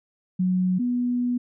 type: tone pair in turn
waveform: sine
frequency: 183.6 / 245.1 Hz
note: F#3 / B3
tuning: -13 / -13 cents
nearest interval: perfect fourth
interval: 500 cents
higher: second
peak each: -19 / -21 dBFS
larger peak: first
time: 0.39-0.79 / 0.79-1.38 s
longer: second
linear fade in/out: 10 ms
effects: none